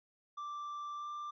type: tone with pitch glide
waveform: triangle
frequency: 1174.7 to 1184.2 Hz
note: D6 to D6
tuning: 0 to +14 cents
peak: -38 dBFS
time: 0.37-1.31 s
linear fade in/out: 10 ms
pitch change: +14 cents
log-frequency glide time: 0.96-1.08 s
effects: resampled to 16000 Hz